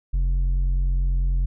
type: tone with low-pass filter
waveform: square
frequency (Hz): 44.78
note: F1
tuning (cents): +44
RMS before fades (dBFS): -21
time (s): 0.13-1.46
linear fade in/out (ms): 10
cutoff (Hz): 91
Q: 1.3
effects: none